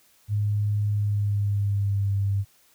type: tone with pitch glide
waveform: sine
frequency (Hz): 103.83 to 99.26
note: G#2 to G2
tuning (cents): 0 to +22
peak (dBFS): -21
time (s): 0.28-2.45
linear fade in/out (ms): 50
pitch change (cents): -78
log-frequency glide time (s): 0.89-2.13
effects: white hiss -60 dBFS RMS until 2.74 s